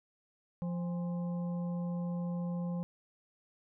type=harmonic tone with a mistuned harmonic; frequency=174.61 Hz; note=F3; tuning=in tune; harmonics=1 / 3 / 5 / 6; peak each=-33 / -45 / -52 / -55 dBFS; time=0.62-2.83 s; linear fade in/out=0 ms; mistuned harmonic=5; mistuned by=-110 cents; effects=none